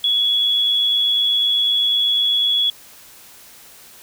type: tone with amplitude modulation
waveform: sine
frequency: 3372 Hz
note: G#7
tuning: 26 cents sharp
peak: -13 dBFS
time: 0.04-2.7 s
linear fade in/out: 2 ms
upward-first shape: sine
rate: 108 Hz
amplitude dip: 30%
effects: white hiss -44 dBFS RMS until 4.02 s